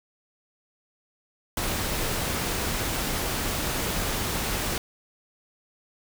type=noise; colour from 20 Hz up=pink; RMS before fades=-28 dBFS; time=1.57-4.78 s; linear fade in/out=2 ms; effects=none